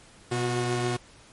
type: tone pair together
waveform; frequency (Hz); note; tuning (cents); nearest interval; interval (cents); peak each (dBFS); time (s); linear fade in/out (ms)
sawtooth; 123.4 / 363; B2 / F#4; -1 / -33; octave + perfect fifth; 1868; -24; 0.31-0.97; 10
effects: pink hiss -53 dBFS RMS until 1.32 s + MP3 48 kbps